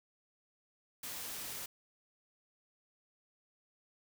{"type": "noise", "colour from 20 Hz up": "white", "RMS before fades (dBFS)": -43, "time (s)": [1.03, 1.66], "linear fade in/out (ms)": 5, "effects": []}